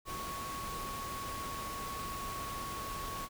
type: tone in noise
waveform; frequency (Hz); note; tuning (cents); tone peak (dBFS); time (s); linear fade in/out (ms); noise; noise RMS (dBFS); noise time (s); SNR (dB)
sine; 1108.7; C#6; 0; -40; 0.05-3.29; 50; pink; -43; 0.05-3.29; 0
effects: none